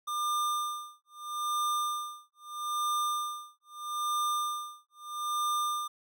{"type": "tone with tremolo", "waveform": "square", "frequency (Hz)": 1200, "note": "D6", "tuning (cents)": 37, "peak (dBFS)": -28, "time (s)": [0.07, 5.88], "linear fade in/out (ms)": 10, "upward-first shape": "sine", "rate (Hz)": 0.78, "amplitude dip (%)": 100, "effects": []}